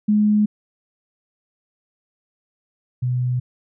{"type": "tone pair in turn", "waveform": "sine", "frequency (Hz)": [210.2, 124.99], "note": ["G#3", "B2"], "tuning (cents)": [21, 21], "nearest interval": "major sixth", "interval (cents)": 900, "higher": "first", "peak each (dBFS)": [-13, -18], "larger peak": "first", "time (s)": [[0.08, 0.46], [3.02, 3.4]], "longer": "neither", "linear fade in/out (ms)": 10, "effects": []}